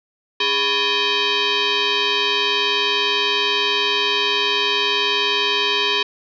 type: tone with frequency modulation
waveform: sine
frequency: 289.8 Hz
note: D4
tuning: 23 cents flat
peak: -16 dBFS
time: 0.4-6.03 s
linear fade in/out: 5 ms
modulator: 700 Hz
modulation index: 5.7
effects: none